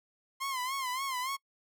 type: tone with vibrato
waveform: sawtooth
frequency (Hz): 1046.5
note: C6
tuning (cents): 0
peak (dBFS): -29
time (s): 0.4-1.37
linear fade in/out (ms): 20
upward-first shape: sine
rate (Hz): 3.5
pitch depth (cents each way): 96
effects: noise-tail reverb RT60 0.1 s tail -25 dB re dry